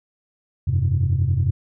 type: chord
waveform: sine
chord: F suspended second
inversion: none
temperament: just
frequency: 87.31 / 98.22 / 130.96 Hz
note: F2 / G2 / C3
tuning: 0 / +4 / +2 cents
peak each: -20 dBFS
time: 0.67-1.51 s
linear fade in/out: 10 ms
effects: tanh soft clip ceiling -11 dBFS